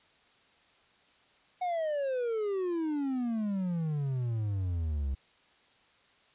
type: exponential sweep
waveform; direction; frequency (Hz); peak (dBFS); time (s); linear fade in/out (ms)
triangle; down; 740 to 65.41; -27; 1.61-5.15; 10
effects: white hiss -64 dBFS RMS until 6.34 s + resampled to 8000 Hz